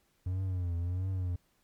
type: tone with vibrato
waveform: triangle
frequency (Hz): 90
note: F#2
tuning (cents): -47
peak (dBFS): -28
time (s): 0.26-1.36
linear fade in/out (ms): 5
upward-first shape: triangle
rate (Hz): 1.5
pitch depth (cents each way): 110
effects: pink hiss -72 dBFS RMS until 1.63 s + MP3 96 kbps